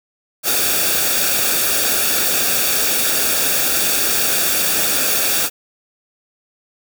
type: noise with comb filter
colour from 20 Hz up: white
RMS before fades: -17 dBFS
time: 0.43-5.5 s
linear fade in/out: 50 ms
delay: 0.98 ms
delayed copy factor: -0.6
effects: none